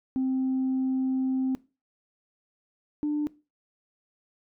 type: tone pair in turn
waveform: sine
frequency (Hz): 261.6 / 297.5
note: C4 / D4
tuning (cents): 0 / +22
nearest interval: major second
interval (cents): 222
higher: second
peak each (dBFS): -22 / -23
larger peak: first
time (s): 0.16-1.55 / 3.03-3.27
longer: first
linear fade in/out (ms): 0
effects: noise-tail reverb RT60 0.3 s tail -21 dB re dry + tanh soft clip ceiling -21 dBFS